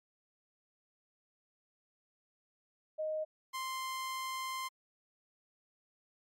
sine / sawtooth tone pair in turn, 622.3 / 1046.6 Hz, D#5 / C6, 0 / 0 cents, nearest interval major sixth, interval 900 cents, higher second, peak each -33 / -33 dBFS, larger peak neither, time 2.98-3.25 / 3.53-4.69 s, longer second, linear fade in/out 20 ms, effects MP3 64 kbps

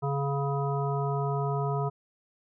harmonic tone, 140 Hz, C#3, 18 cents sharp, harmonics 1 / 3 / 5 / 7 / 9, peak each -28 / -33 / -35 / -36 / -38 dBFS, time 0.02-1.9 s, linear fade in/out 20 ms, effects none

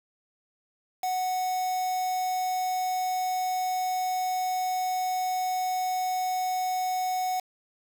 triangle tone with quantisation, 740 Hz, F#5, in tune, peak -24 dBFS, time 1.03-7.4 s, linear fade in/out 5 ms, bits 6, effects none

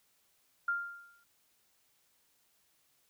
sine tone with exponential decay, 1397 Hz, F6, in tune, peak -27 dBFS, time 0.68-1.24 s, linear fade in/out 5 ms, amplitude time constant 120 ms, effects white hiss -72 dBFS RMS until 3.09 s

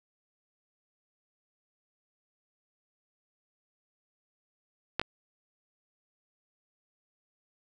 clicks, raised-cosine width 0.3 ms, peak -11 / -17 dBFS, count 2, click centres 4.996 / 5.015 s, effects none

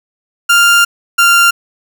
30% pulse tone pair in turn, 1396.9 / 1389.9 Hz, F6 / F6, 0 / -9 cents, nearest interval unison, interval 9 cents, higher first, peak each -3 dBFS, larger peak neither, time 0.49-0.85 / 1.18-1.51 s, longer first, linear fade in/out 10 ms, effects none

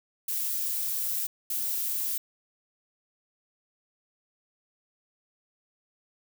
violet noise bursts at uneven times, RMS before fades -30 dBFS, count 2, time 0.28-1.27 / 1.5-2.18 s, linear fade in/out 5 ms, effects none

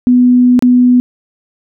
sine tone with dropouts, 247.8 Hz, B3, 6 cents sharp, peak -4 dBFS, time 0.07-1 s, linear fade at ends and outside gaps 0 ms, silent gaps 0.592-0.624 s, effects none

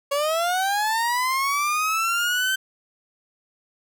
30% pulse linear sweep, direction up, 554.4 to 1554 Hz, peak -18 dBFS, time 0.11-2.56 s, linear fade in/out 10 ms, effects none

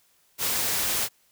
white noise, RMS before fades -26 dBFS, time 0.38-1.09 s, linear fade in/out 50 ms, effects white hiss -64 dBFS RMS until 1.31 s

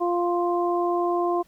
harmonic tone, 349.2 Hz, F4, in tune, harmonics 1 / 2 / 3, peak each -23 / -26 / -28 dBFS, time 0-1.43 s, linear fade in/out 20 ms, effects pink hiss -61 dBFS RMS until 1.47 s

